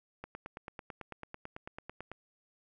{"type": "click train", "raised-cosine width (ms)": 0.5, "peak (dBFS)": -27, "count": 18, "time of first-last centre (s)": [0.24, 2.116], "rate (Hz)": 9.06, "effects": []}